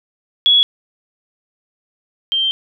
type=tone pair in turn; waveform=sine; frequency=3365 / 3148 Hz; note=G#7 / G7; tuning=+22 / +7 cents; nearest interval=minor second; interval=115 cents; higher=first; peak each=-8 / -14 dBFS; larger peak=first; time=0.46-0.63 / 2.32-2.51 s; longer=second; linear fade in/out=0 ms; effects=none